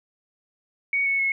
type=tone with pitch steps; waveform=sine; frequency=2236 / 2209 / 2182 Hz; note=C#7 / C#7 / C#7; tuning=+14 / -7 / -28 cents; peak=-20 dBFS; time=0.93-1.32 s; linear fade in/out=2 ms; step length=130 ms; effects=none